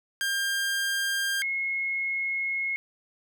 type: tone pair in turn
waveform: sawtooth / sine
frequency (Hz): 1600 / 2167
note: G6 / C#7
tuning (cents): +35 / -40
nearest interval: perfect fourth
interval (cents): 525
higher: second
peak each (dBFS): -22 / -26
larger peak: first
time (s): 0.21-1.42 / 1.42-2.76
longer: second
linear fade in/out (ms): 0
effects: none